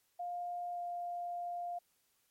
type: tone with pitch glide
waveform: sine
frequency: 705 to 700.9 Hz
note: F5 to F5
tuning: +16 to +6 cents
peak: -37 dBFS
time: 0.19-1.79 s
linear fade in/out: 10 ms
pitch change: -10 cents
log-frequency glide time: 0.73-0.79 s
effects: white hiss -75 dBFS RMS until 2.3 s + MP3 64 kbps